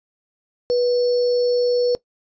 sine tone with sample-and-hold, 488.8 Hz, B4, 18 cents flat, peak -15 dBFS, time 0.7-1.95 s, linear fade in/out 0 ms, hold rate 4900 Hz, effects noise-tail reverb RT60 0.1 s tail -19 dB re dry + resampled to 16000 Hz

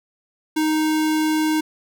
square tone, 311.1 Hz, D#4, in tune, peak -18 dBFS, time 0.56-1.61 s, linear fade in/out 10 ms, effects none

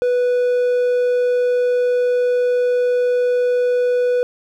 triangle tone, 493 Hz, B4, 3 cents flat, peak -12 dBFS, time 0.02-4.23 s, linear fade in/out 0 ms, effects none

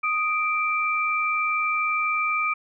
sine tone pair together, 1244.5 / 2348 Hz, D#6 / D7, 0 / -1 cents, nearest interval major seventh, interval 1099 cents, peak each -24 dBFS, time 0.03-2.54 s, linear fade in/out 10 ms, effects none

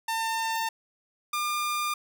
sawtooth tone pair in turn, 901 / 1202.7 Hz, A5 / D6, +41 / +41 cents, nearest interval perfect fourth, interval 500 cents, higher second, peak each -23 dBFS, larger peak neither, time 0.08-0.69 / 1.33-1.94 s, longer neither, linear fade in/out 5 ms, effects none

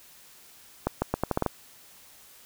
accelerating click train, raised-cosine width 1 ms, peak -10 dBFS, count 8, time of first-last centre 0.87-1.463 s, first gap 150 ms, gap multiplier 0.8, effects white hiss -53 dBFS RMS until 2.45 s

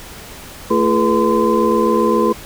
sine tone cluster, 222.8 / 339.7 / 419.9 / 487.4 / 1027 Hz, A3 / F4 / G#4 / B4 / C6, +22 / -48 / +19 / -23 / -33 cents, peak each -18 dBFS, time 0.7-2.33 s, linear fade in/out 10 ms, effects pink hiss -35 dBFS RMS until 2.45 s

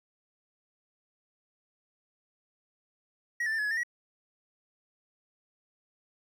triangle tone with pitch steps, 1903 / 1761 / 1790 / 1702 / 1687 / 1805 / 1918 Hz, A#6 / A6 / A6 / G#6 / G#6 / A6 / A#6, +35 / +1 / +29 / +42 / +27 / +44 / +49 cents, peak -26 dBFS, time 3.4-3.834 s, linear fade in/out 5 ms, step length 62 ms, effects none

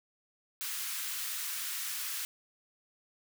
white high-pass noise, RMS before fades -37 dBFS, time 0.61-2.25 s, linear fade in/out 0 ms, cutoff 1200 Hz, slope 24 dB/octave, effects none

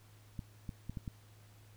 clicks, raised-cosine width 5 ms, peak -28 dBFS, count 5, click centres 0.392 / 0.692 / 0.896 / 0.972 / 1.078 s, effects added 105 Hz sine -58 dBFS peak until 1.76 s + pink hiss -65 dBFS RMS until 1.76 s

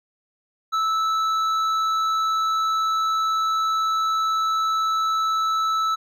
sine tone with hard clipping, 1311 Hz, E6, 10 cents flat, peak -21 dBFS, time 0.72-5.96 s, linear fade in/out 20 ms, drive 7 dB, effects none

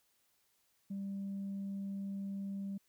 sine tone, 197 Hz, G3, 9 cents sharp, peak -36 dBFS, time 0.9-2.78 s, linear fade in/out 10 ms, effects tanh soft clip ceiling -35 dBFS + white hiss -75 dBFS RMS until 2.88 s

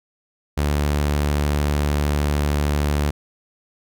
sawtooth tone, 73.2 Hz, D2, 5 cents flat, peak -14 dBFS, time 0.57-3.11 s, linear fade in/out 10 ms, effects none

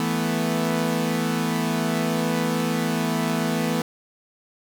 sawtooth chord, E suspended fourth, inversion none, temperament equal, 164.81 / 220 / 246.9 Hz, E3 / A3 / B3, 0 / 0 / 0 cents, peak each -22 dBFS, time 0-3.82 s, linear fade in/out 2 ms, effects none

